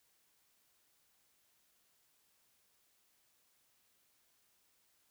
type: silence
effects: white hiss -74 dBFS RMS until 5.1 s